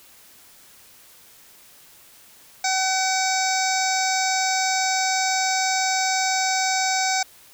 harmonic tone, 758 Hz, F#5, 42 cents sharp, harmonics 1 / 2 / 3 / 5 / 6 / 7 / 8 / 9 / 10, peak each -23 / -29 / -28 / -33 / -32 / -29 / -29 / -35 / -31 dBFS, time 2.64-7.23 s, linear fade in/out 5 ms, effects white hiss -50 dBFS RMS until 7.53 s

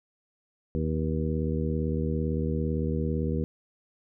harmonic tone with a mistuned harmonic, 77.78 Hz, D#2, in tune, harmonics 1 / 2 / 3 / 4 / 5 / 6, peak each -30 / -30 / -32 / -37 / -36 / -35 dBFS, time 0.75-3.44 s, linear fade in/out 0 ms, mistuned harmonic 6, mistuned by +43 cents, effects none

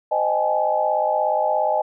sine tone cluster, 518 / 617 / 796 / 853 Hz, C5 / D#5 / G5 / G#5, -17 / -15 / +26 / +46 cents, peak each -28 / -21 / -24 / -22 dBFS, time 0.11-1.82 s, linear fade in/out 10 ms, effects none

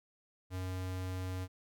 square tone, 92.5 Hz, F#2, in tune, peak -37 dBFS, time 0.5-1.48 s, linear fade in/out 50 ms, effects none

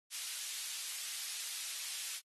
pink high-pass noise, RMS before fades -42 dBFS, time 0.1-2.21 s, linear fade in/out 50 ms, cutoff 3300 Hz, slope 12 dB/octave, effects AAC 32 kbps

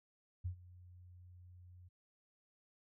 sine tone with ADSR envelope, 89.6 Hz, F2, 45 cents sharp, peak -35 dBFS, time 0.44-1.89 s, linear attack 18 ms, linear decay 92 ms, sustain -20 dB, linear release 16 ms, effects none

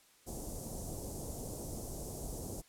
pink band-stop noise, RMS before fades -42 dBFS, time 0.26-2.62 s, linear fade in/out 20 ms, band 700 to 6400 Hz, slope 24 dB/octave, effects white hiss -65 dBFS RMS until 2.68 s + low-pass 12000 Hz 12 dB/octave

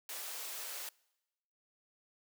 white high-pass noise, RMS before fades -43 dBFS, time 0.09-0.89 s, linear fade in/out 2 ms, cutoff 390 Hz, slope 24 dB/octave, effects noise-tail reverb RT60 1.0 s tail -25 dB re dry

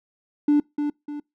triangle tone with echo, 293.7 Hz, D4, in tune, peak -11 dBFS, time 0.48-0.6 s, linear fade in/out 5 ms, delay 300 ms, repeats 2, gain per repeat -8 dB, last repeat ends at 1.2 s, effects noise-tail reverb RT60 0.2 s tail -26 dB re dry + tanh soft clip ceiling -11 dBFS

